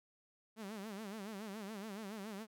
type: tone with vibrato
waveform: sawtooth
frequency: 207.7 Hz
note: G#3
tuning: in tune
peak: -40 dBFS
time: 0.56-2.47 s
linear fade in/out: 50 ms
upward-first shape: sine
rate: 7.1 Hz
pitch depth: 140 cents each way
effects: none